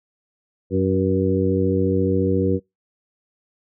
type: harmonic tone with a mistuned harmonic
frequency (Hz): 94.2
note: F#2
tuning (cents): +32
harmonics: 1 / 2 / 3 / 4 / 5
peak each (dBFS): -23 / -23 / -23 / -23 / -23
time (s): 0.7-2.6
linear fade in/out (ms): 50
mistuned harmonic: 5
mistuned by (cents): +20
effects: noise-tail reverb RT60 0.2 s tail -26 dB re dry